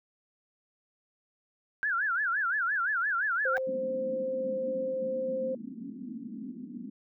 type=tone with vibrato; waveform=sine; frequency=1534 Hz; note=G6; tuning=38 cents flat; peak=-26 dBFS; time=1.83-3.57 s; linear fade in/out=0 ms; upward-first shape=sine; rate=5.8 Hz; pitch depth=220 cents each way
type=tone; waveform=sine; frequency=523.3 Hz; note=C5; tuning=in tune; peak=-29 dBFS; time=3.45-5.55 s; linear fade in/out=5 ms
type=tone with exponential growth; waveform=triangle; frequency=756 Hz; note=F#5; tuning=37 cents sharp; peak=-26 dBFS; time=3.51-3.58 s; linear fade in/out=0 ms; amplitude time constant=15 ms
type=band-pass noise; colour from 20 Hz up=pink; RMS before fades=-41 dBFS; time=3.67-6.9 s; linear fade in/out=5 ms; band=210 to 270 Hz; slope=48 dB/octave
effects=none